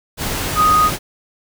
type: tone in noise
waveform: sine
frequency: 1244.5 Hz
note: D#6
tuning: in tune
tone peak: -10 dBFS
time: 0.55-0.91 s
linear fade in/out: 50 ms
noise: pink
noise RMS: -22 dBFS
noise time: 0.17-0.99 s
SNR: +9 dB
effects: none